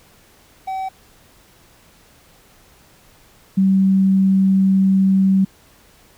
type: tone pair in turn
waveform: triangle / sine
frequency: 763 / 192.02 Hz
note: G5 / G3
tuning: -47 / -35 cents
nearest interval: 2 octaves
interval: 2388 cents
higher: first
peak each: -20 / -11 dBFS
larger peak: second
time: 0.67-0.89 / 3.57-5.45 s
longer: second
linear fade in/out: 10 ms
effects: pink hiss -51 dBFS RMS until 6.17 s